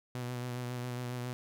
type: tone with vibrato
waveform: sawtooth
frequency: 123.47 Hz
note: B2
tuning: in tune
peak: -32 dBFS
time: 0.15-1.33 s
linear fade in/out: 0 ms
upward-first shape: sine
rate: 7.3 Hz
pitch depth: 27 cents each way
effects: none